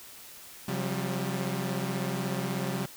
sawtooth tone cluster, 134.7 / 178.5 / 194.9 Hz, C#3 / F3 / G3, -49 / +38 / -10 cents, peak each -30 dBFS, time 0.68-2.86 s, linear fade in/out 5 ms, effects white hiss -48 dBFS RMS until 2.96 s

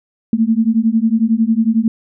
sine beating tone pair, 219.3 / 230.3 Hz, A3 / A#3, -6 / -21 cents, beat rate 11 Hz, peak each -14 dBFS, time 0.33-1.88 s, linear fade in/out 2 ms, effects none

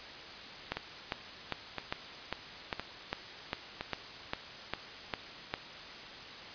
two click trains, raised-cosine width 0.3 ms, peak -16 / -19 dBFS, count 13 / 4, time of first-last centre 0.72-5.539 / 0.77-3.81 s, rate 2.49 / 0.987 Hz, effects white hiss -46 dBFS RMS until 6.54 s + resampled to 11025 Hz

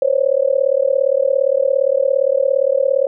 sine tone with amplitude modulation, 542 Hz, C#5, 39 cents flat, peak -8 dBFS, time 0.02-3.07 s, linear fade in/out 2 ms, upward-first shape sine, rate 37.4 Hz, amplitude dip 100%, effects none

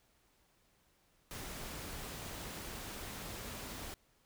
pink noise, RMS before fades -45 dBFS, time 1.31-3.94 s, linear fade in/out 0 ms, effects pink hiss -72 dBFS RMS until 4.25 s

